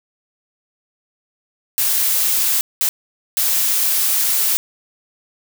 blue noise bursts at uneven times, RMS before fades -17 dBFS, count 3, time 1.78-2.61 / 2.81-2.89 / 3.37-4.57 s, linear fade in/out 0 ms, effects none

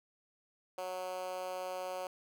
10% pulse tone with high-pass filter, 184.1 Hz, F#3, 8 cents flat, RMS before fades -40 dBFS, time 0.78-2.07 s, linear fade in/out 2 ms, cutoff 560 Hz, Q 2.7, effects none

